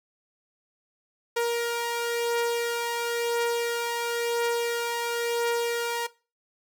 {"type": "beating tone pair", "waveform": "sawtooth", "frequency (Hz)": [469.9, 470.87], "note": ["A#4", "A#4"], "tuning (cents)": [14, 17], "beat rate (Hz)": 0.97, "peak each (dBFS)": [-29, -22], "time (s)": [1.36, 6.07], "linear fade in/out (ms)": 10, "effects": ["noise-tail reverb RT60 0.3 s tail -19 dB re dry"]}